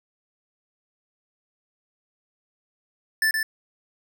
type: tone with echo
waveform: square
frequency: 1760 Hz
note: A6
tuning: in tune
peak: -19 dBFS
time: 3.22-3.31 s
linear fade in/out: 2 ms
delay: 120 ms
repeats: 1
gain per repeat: -4 dB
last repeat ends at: 3.43 s
effects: none